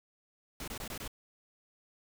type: noise bursts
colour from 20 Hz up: pink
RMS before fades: -41 dBFS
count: 5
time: 0.6-1.078 s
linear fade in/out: 2 ms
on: 78 ms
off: 22 ms
effects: none